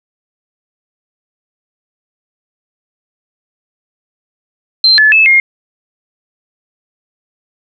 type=tone with pitch steps; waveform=sine; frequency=4126 / 1726 / 2611 / 2133 Hz; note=C8 / A6 / E7 / C7; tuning=-25 / -34 / -17 / +33 cents; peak=-4 dBFS; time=4.84-5.4 s; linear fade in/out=2 ms; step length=140 ms; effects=none